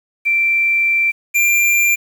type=tone pair in turn; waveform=sine / square; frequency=2349 / 2378 Hz; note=D7 / D7; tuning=0 / +21 cents; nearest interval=unison; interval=21 cents; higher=second; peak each=-12 dBFS; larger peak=neither; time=0.25-1.12 / 1.34-1.96 s; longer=first; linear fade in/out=20 ms; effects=7-bit